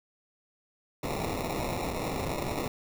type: noise with sample-and-hold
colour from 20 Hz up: blue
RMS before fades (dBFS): -32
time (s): 1.03-2.68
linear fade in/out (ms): 5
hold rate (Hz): 1575
effects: none